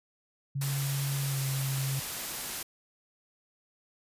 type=tone with pitch glide; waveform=sine; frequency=138.59 to 135.11 Hz; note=C#3 to C#3; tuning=0 to -44 cents; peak=-29 dBFS; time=0.55-2 s; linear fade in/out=10 ms; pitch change=-44 cents; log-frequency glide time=1.26-1.42 s
type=noise; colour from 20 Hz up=white; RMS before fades=-36 dBFS; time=0.61-2.63 s; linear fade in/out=5 ms
effects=resampled to 32000 Hz

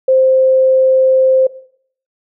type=tone; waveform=sine; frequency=523.3 Hz; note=C5; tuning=in tune; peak=-7 dBFS; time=0.08-1.47 s; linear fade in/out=5 ms; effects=noise-tail reverb RT60 0.6 s tail -18 dB re dry

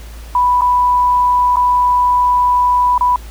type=tone with dropouts; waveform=sine; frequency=987.8 Hz; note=B5; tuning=in tune; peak=-9 dBFS; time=0.35-3.16 s; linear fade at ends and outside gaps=2 ms; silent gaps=0.61-0.618 / 1.559-1.568 / 2.979-3.009 s; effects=added 56 Hz sine -29 dBFS peak until 3.3 s + pink hiss -40 dBFS RMS until 3.3 s

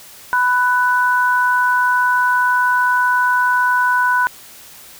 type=tone pair together; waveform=sine; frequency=993.8 / 1489 Hz; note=B5 / F#6; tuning=+11 / +11 cents; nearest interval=perfect fifth; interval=700 cents; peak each=-15 dBFS; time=0.33-4.27 s; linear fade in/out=0 ms; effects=white hiss -40 dBFS RMS until 4.99 s

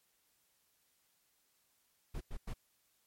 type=noise bursts; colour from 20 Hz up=brown; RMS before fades=-40 dBFS; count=3; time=2.14-2.538 s; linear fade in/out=10 ms; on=68 ms; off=97 ms; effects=white hiss -75 dBFS RMS until 3.06 s + MP3 64 kbps

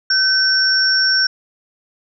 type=tone pair together; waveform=sine; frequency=1533 / 5479 Hz; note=G6 / F8; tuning=-39 / -34 cents; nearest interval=octave + minor seventh; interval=2205 cents; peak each=-16 / -14 dBFS; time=0.1-1.27 s; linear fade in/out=5 ms; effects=none

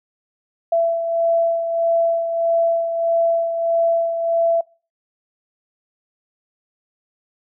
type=beating tone pair; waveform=sine; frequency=669 / 670.6 Hz; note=E5 / E5; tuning=+25 / +30 cents; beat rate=1.6 Hz; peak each=-16 / -25 dBFS; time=0.72-4.61 s; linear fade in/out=5 ms; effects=noise-tail reverb RT60 0.4 s tail -26 dB re dry

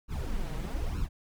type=noise with flanger; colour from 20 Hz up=brown; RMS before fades=-32 dBFS; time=0.08-1.09 s; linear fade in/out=50 ms; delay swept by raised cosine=0.73 to 6.33 ms; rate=1.1 Hz; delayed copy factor=+0.95; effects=none

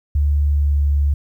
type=tone with pitch glide; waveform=sine; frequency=72.6 to 71.77 Hz; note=D2 to D2; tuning=-19 to -39 cents; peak=-13 dBFS; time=0.15-1.14 s; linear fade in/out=5 ms; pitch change=-20 cents; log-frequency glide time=0.5-0.79 s; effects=9-bit

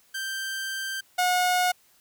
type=tone pair in turn; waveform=sawtooth; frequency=1568 / 724.4 Hz; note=G6 / F#5; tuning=0 / -37 cents; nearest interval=octave + minor second; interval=1337 cents; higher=first; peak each=-26 / -17 dBFS; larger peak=second; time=0.14-1.01 / 1.18-1.72 s; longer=first; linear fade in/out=10 ms; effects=white hiss -61 dBFS RMS until 2 s

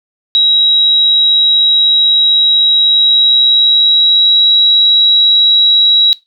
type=tone with pitch glide; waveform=sine; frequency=3849 to 3874 Hz; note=B7 to B7; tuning=-45 to -34 cents; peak=-5 dBFS; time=0.35-6.13 s; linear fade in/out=0 ms; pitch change=+11 cents; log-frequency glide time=2.85-4.49 s; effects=noise-tail reverb RT60 0.2 s tail -18 dB re dry

